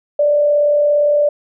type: tone with frequency modulation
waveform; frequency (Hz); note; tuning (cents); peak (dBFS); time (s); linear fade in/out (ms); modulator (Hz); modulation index
sine; 587.3; D5; 0; -10; 0.19-1.29; 5; 37.4; 0.28
effects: none